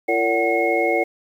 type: tone cluster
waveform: sine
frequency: 341.2 / 458.4 / 571 / 747 / 2165 Hz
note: F4 / A#4 / D5 / F#5 / C#7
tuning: -40 / -29 / -49 / +16 / -41 cents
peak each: -23 dBFS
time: 0.08-1.04 s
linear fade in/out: 10 ms
effects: 8-bit